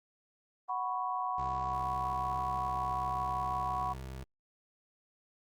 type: chord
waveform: sine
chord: F# suspended fourth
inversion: none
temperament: equal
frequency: 740 / 987.8 / 1108.7 Hz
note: F#5 / B5 / C#6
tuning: 0 / 0 / 0 cents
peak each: -36 dBFS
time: 0.68-3.94 s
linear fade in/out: 20 ms
type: tone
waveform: 25% pulse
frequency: 65.41 Hz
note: C2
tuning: in tune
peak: -37 dBFS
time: 1.38-4.24 s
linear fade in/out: 5 ms
effects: Opus 24 kbps

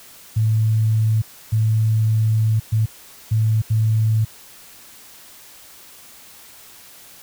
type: tone bursts at uneven times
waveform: sine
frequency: 110 Hz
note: A2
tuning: in tune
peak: -14 dBFS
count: 5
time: 0.36-1.22 / 1.52-2.6 / 2.72-2.86 / 3.31-3.62 / 3.7-4.25 s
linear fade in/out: 10 ms
effects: white hiss -44 dBFS RMS until 7.22 s

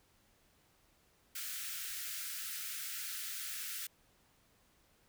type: high-pass noise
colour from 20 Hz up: white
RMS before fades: -42 dBFS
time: 1.35-3.87 s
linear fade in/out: 5 ms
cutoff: 1300 Hz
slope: 96 dB/octave
effects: pink hiss -70 dBFS RMS until 5.08 s

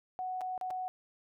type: tone with dropouts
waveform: sine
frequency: 741 Hz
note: F#5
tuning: 2 cents sharp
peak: -34 dBFS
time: 0.19-0.88 s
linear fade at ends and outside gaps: 0 ms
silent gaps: 0.409-0.415 / 0.578-0.612 / 0.704-0.708 s
effects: none

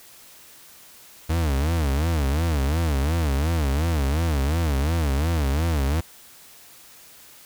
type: tone with vibrato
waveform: 40% pulse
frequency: 75.6 Hz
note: D#2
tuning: 49 cents flat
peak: -19 dBFS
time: 1.29-6.01 s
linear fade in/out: 10 ms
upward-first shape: sine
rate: 2.8 Hz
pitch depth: 200 cents each way
effects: white hiss -48 dBFS RMS until 7.45 s

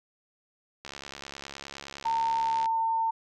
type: click train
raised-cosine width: 0.2 ms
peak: -22 dBFS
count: 127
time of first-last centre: 0.85-2.658 s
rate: 69.7 Hz
type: tone with pitch glide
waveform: sine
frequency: 909 to 902.7 Hz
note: A#5 to A5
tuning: -44 to +44 cents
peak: -24 dBFS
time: 2.05-3.11 s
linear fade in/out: 10 ms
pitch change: -12 cents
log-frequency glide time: 2.35-2.52 s
effects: none

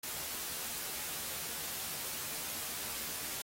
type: noise with comb filter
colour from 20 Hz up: white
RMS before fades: -40 dBFS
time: 0.03-3.42 s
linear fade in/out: 5 ms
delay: 13 ms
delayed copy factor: +0.5
effects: AAC 48 kbps

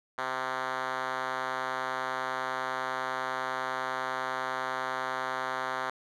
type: tone with band-pass filter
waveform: 5% pulse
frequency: 130 Hz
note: C3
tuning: 11 cents flat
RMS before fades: -33 dBFS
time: 0.18-5.9 s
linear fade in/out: 2 ms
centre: 1300 Hz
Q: 0.91
effects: none

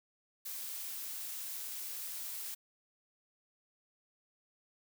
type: noise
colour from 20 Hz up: blue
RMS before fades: -42 dBFS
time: 0.45-2.55 s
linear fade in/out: 10 ms
effects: none

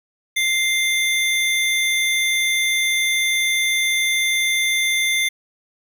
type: tone pair together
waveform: square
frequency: 2093 / 3547 Hz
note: C7 / A7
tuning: 0 / +13 cents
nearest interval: major sixth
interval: 913 cents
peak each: -19 / -23 dBFS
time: 0.36-5.29 s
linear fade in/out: 10 ms
effects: none

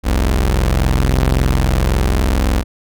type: tone pair together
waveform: sawtooth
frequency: 43.67 / 65.3 Hz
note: F1 / C2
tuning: +1 / -3 cents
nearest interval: perfect fifth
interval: 696 cents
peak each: -11 dBFS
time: 0.03-2.64 s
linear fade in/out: 50 ms
effects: none

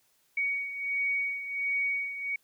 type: beating tone pair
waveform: sine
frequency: 2244 / 2245.4 Hz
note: C#7 / C#7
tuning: +21 / +22 cents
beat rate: 1.4 Hz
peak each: -29 / -35 dBFS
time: 0.37-2.36 s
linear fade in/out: 5 ms
effects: white hiss -69 dBFS RMS until 2.43 s

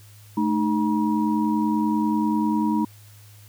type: tone cluster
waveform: sine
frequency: 217.9 / 308.1 / 956 Hz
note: A3 / D#4 / A#5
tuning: -17 / -17 / +43 cents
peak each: -22 / -23 / -27 dBFS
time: 0.37-2.85 s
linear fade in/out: 5 ms
effects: added 104 Hz sine -46 dBFS peak until 3.48 s + white hiss -53 dBFS RMS until 3.48 s

